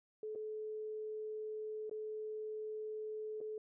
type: tone with dropouts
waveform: sine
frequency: 431 Hz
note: A4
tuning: 36 cents flat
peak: -40 dBFS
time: 0.23-3.58 s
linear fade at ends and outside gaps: 2 ms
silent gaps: 0.351-0.357 / 1.896-1.912 / 3.405-3.412 s
effects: none